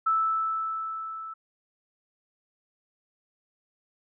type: tone with level ramp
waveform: sine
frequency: 1315 Hz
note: E6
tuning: 5 cents flat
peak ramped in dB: -20 to -36 dBFS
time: 0.06-1.34 s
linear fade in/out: 10 ms
effects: none